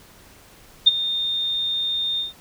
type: tone with ADSR envelope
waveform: sine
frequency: 3643 Hz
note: A#7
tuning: 41 cents flat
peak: -6 dBFS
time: 0.86-2.33 s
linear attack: 15 ms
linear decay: 24 ms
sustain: -15 dB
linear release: 140 ms
effects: pink hiss -49 dBFS RMS until 2.4 s